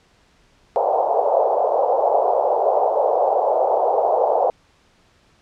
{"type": "band-pass noise", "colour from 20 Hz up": "white", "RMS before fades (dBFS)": -18, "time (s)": [0.76, 4.5], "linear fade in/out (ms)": 0, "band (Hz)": [460, 830], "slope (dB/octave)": 48, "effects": ["pink hiss -57 dBFS RMS until 5.41 s", "low-pass 6000 Hz 12 dB/octave"]}